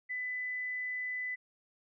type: tone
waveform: sine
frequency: 2000 Hz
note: B6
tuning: 21 cents sharp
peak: -34 dBFS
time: 0.09-1.36 s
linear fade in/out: 20 ms
effects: none